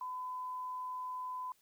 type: tone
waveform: sine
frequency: 1009 Hz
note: B5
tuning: 37 cents sharp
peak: -38 dBFS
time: 0.01-1.52 s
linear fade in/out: 2 ms
effects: white hiss -71 dBFS RMS until 1.61 s